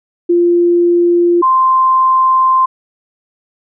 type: tone pair in turn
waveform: sine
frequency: 347 / 1043.7 Hz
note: F4 / C6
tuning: -11 / -5 cents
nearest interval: octave + perfect fifth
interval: 1906 cents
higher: second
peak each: -7 dBFS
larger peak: neither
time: 0.29-1.42 / 1.42-2.66 s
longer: second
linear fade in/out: 10 ms
effects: none